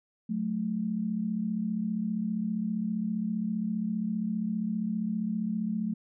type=tone pair together; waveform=sine; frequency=183.21 / 218.3 Hz; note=F#3 / A3; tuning=-17 / -13 cents; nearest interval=minor third; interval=304 cents; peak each=-33 / -29 dBFS; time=0.29-5.94 s; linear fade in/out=10 ms; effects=none